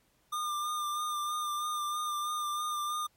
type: tone with vibrato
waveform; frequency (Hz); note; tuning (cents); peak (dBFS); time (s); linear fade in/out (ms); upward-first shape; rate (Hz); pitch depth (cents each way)
square; 1203; D6; +41; -32; 0.32-3.07; 10; sine; 3.1; 25
effects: pink hiss -70 dBFS RMS until 3.16 s + MP3 64 kbps

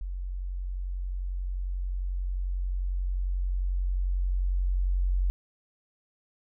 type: tone with level ramp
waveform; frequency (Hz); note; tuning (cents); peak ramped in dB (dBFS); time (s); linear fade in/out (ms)
sine; 45.62; F#1; -24; -31 to -22; 0.01-5.3; 0
effects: none

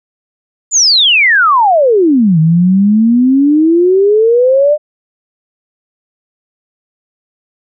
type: exponential two-way sweep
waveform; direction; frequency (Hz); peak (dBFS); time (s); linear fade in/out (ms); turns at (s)
sine; down then up; 7260 to 155.56 to 610; -5; 0.71-4.78; 50; 2.39
effects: none

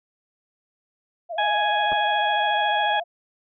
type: tone with vibrato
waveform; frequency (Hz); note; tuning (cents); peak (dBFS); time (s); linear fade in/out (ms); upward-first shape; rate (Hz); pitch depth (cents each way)
sine; 659.3; E5; 0; -28; 1.29-3.04; 20; sine; 14; 97
type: harmonic tone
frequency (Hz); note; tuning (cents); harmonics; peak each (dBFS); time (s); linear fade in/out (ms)
832; G#5; +3; 1 / 2 / 3 / 4; -21 / -26 / -33 / -29; 1.38-3; 5
type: clicks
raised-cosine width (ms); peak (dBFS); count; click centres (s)
1; -20; 2; 1.919 / 1.928
effects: none

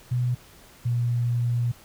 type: tone pair in turn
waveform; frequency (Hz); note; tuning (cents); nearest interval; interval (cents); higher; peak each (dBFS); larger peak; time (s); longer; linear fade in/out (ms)
sine; 123.47 / 119.96; B2 / B2; 0 / -50; unison; 50; first; -21; neither; 0.11-0.35 / 0.85-1.72; second; 10
effects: pink hiss -51 dBFS RMS until 1.84 s

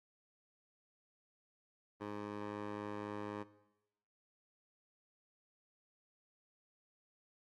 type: tone with band-pass filter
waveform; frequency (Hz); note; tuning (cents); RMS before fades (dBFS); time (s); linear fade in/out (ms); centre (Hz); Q
15% pulse; 103.83; G#2; 0; -44; 2-3.44; 20; 730; 0.89
effects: noise-tail reverb RT60 1.0 s tail -18 dB re dry + Opus 24 kbps

